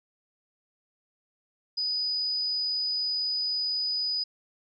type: tone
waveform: sine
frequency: 4971 Hz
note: D#8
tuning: 2 cents flat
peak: -26 dBFS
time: 1.77-4.24 s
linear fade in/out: 10 ms
effects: none